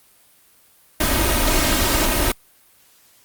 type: noise with comb filter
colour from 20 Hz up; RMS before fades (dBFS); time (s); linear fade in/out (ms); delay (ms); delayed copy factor
pink; -18; 1-2.32; 5; 3.2; +0.6
effects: white hiss -54 dBFS RMS until 3.24 s + Opus 32 kbps